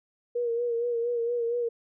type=tone with vibrato; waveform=sine; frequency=473.1 Hz; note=A#4; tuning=26 cents sharp; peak=-25 dBFS; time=0.35-1.69 s; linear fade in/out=10 ms; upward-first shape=sine; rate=4.3 Hz; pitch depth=42 cents each way; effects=none